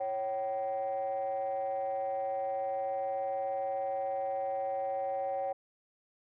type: ring-modulated tone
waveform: triangle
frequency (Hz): 108.3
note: A2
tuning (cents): -27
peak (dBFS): -25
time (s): 0-5.53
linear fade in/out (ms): 10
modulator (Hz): 660
effects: tanh soft clip ceiling -25 dBFS